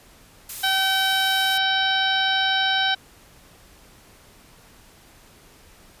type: noise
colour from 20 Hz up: blue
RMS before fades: -32 dBFS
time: 0.49-1.58 s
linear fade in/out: 5 ms
type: harmonic tone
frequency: 768 Hz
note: G5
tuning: 36 cents flat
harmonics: 1 / 2 / 3 / 4 / 5 / 6 / 7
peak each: -25 / -23 / -33 / -25 / -25 / -36 / -34 dBFS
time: 0.63-2.95 s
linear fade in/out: 10 ms
effects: pink hiss -51 dBFS RMS until 6 s + resampled to 32000 Hz